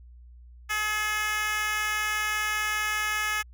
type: tone with high-pass filter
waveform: 10% pulse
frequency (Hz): 425.1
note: G#4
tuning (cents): +40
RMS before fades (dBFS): -28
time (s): 0.69-3.43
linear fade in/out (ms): 20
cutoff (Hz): 1500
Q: 1.4
effects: added 60 Hz sine -46 dBFS peak until 3.53 s